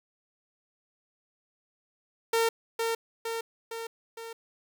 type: tone with echo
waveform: sawtooth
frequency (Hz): 456.5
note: A#4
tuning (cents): -36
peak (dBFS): -19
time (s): 2.33-2.49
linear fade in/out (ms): 5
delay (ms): 460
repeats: 4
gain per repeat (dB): -4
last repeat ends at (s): 4.33
effects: none